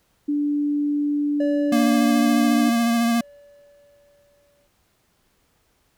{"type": "tone", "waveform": "sine", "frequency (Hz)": 291.8, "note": "D4", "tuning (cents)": -11, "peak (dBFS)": -19, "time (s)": [0.28, 2.7], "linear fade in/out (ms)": 10}
{"type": "tone with exponential decay", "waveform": "triangle", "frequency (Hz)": 575, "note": "D5", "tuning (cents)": -37, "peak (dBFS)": -20, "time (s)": [1.4, 4.67], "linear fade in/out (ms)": 5, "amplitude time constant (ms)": 710}
{"type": "tone with vibrato", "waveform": "square", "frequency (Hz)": 233.1, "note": "A#3", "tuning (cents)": 0, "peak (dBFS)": -18, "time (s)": [1.72, 3.21], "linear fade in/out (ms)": 5, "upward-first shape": "triangle", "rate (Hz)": 14, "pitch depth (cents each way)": 27}
{"effects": ["pink hiss -65 dBFS RMS until 5.97 s"]}